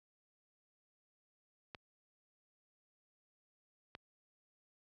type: clicks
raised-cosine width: 0.3 ms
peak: -30 dBFS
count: 2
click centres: 1.748 / 3.951 s
effects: high-pass 60 Hz 12 dB/octave